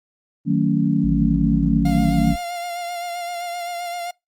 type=chord; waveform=sine; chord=D# half-diminished seventh; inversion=none; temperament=just; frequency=155.56 / 186.68 / 224 / 280 Hz; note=D#3 / F#3 / A3 / C#4; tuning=0 / +16 / +31 / +18 cents; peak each=-21 dBFS; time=0.45-2.36 s; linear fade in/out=50 ms
type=harmonic tone; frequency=55 Hz; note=A1; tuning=in tune; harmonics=1 / 3 / 4; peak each=-23 / -28 / -29 dBFS; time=1.04-2.36 s; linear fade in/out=5 ms
type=tone with vibrato; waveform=45% pulse; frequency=698.5 Hz; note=F5; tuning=in tune; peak=-26 dBFS; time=1.85-4.11 s; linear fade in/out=5 ms; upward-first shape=sine; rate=7.7 Hz; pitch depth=28 cents each way
effects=noise-tail reverb RT60 0.2 s tail -25 dB re dry + Opus 32 kbps